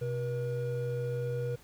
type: tone pair together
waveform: triangle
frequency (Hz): 127.14 / 480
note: C3 / B4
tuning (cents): -49 / -49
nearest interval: octave + major seventh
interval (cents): 2300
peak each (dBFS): -31 / -32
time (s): 0.01-1.56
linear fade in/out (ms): 10
effects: pink hiss -58 dBFS RMS until 1.63 s